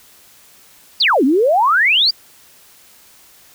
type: exponential two-way sweep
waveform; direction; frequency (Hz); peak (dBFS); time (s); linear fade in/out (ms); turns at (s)
sine; down then up; 5110 to 246.9 to 4905; -10; 1-2.11; 10; 1.24
effects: white hiss -47 dBFS RMS until 3.54 s